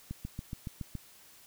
click train, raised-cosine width 5 ms, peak -25 dBFS, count 7, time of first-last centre 0.11-0.953 s, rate 7.12 Hz, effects white hiss -57 dBFS RMS until 1.46 s

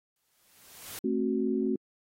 white noise with exponential growth, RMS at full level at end -39 dBFS, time 0.16-0.99 s, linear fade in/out 2 ms, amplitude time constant 180 ms
sine chord, F# diminished, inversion first, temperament just, 222 / 266.4 / 370 Hz, A3 / C4 / F#4, +16 / +31 / 0 cents, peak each -30 dBFS, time 1.04-1.76 s, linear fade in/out 5 ms
effects AAC 48 kbps

